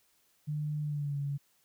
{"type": "tone with pitch glide", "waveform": "sine", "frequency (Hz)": [150, 141.74], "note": ["D3", "C#3"], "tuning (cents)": [37, 39], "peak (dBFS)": -31, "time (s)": [0.47, 1.38], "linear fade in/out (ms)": 20, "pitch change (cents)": -98, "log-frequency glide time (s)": [0.82, 1.17], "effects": ["white hiss -70 dBFS RMS until 1.64 s"]}